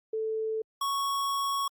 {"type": "tone pair in turn", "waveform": ["sine", "square"], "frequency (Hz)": [440, 1108.7], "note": ["A4", "C#6"], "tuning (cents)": [0, 0], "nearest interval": "octave + major third", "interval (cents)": 1600, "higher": "second", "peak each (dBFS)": -28, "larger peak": "neither", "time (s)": [[0.13, 0.62], [0.81, 1.68]], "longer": "second", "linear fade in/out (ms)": 5, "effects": ["Opus 48 kbps"]}